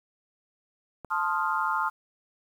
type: click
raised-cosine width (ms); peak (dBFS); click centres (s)
1; -25; 1.047
type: chord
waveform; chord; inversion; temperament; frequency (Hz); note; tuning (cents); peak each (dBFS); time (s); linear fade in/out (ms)
sine; F dominant seventh; first; equal; 880 / 1046.5 / 1244.5 / 1396.9; A5 / C6 / Eb6 / F6; 0 / 0 / 0 / 0; -30; 1.1-1.9; 20
effects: 9-bit